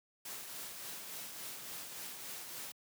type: noise with tremolo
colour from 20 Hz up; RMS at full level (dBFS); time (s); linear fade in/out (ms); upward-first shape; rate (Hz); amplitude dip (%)
white; -44; 0.25-2.72; 5; triangle; 3.5; 40
effects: high-pass 100 Hz 12 dB/octave